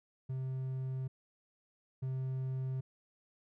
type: tone pair in turn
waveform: triangle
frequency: 131 / 131 Hz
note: C3 / C3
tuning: +2 / +2 cents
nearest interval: unison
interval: 0 cents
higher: neither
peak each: -33 / -32 dBFS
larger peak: second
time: 0.29-1.08 / 2.02-2.81 s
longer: neither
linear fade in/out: 10 ms
effects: none